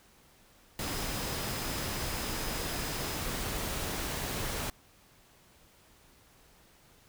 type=tone in noise; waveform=sine; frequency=5060 Hz; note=D#8; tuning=28 cents sharp; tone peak=-46 dBFS; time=0.82-3.17 s; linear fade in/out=2 ms; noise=pink; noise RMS=-35 dBFS; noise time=0.79-4.7 s; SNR=-14 dB; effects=pink hiss -61 dBFS RMS until 7.08 s